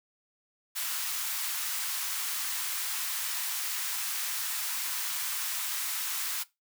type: high-pass noise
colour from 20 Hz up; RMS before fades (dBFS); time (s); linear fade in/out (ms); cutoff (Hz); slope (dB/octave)
white; -33; 0.75-6.44; 20; 940; 24
effects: noise-tail reverb RT60 0.2 s tail -19 dB re dry